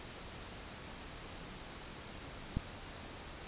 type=click; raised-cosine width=5 ms; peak=-21 dBFS; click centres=2.57 s; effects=pink hiss -48 dBFS RMS until 3.47 s + resampled to 8000 Hz